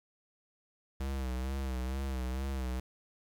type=tone with vibrato; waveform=square; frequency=65.41 Hz; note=C2; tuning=in tune; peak=-34 dBFS; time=1-2.8 s; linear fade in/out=5 ms; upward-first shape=sine; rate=2.2 Hz; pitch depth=68 cents each way; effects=10-bit